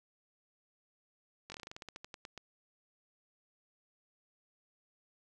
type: slowing click train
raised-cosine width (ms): 0.2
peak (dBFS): -28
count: 16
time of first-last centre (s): 1.5-2.377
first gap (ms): 20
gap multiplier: 1.14
effects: none

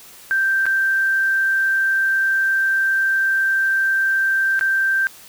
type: tone with dropouts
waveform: sine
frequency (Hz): 1568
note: G6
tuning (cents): 0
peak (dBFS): -15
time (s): 0.31-5.07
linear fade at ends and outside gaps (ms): 0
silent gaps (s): 0.656-0.665 / 4.593-4.61
effects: white hiss -43 dBFS RMS until 5.28 s

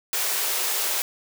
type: high-pass noise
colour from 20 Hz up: white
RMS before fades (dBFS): -25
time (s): 0.13-1.02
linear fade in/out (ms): 0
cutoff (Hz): 350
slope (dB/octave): 96
effects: none

